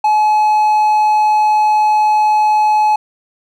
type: tone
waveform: triangle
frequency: 852 Hz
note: G#5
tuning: 44 cents sharp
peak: -7 dBFS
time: 0.04-2.96 s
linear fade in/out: 5 ms
effects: none